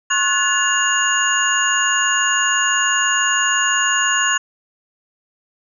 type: tone cluster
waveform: sine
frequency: 1081 / 1466 / 1717 / 2815 / 6760 Hz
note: C#6 / F#6 / A6 / F7 / G#8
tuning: -44 / -16 / -43 / +13 / +30 cents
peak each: -21 dBFS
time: 0.1-4.38 s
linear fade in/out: 10 ms
effects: none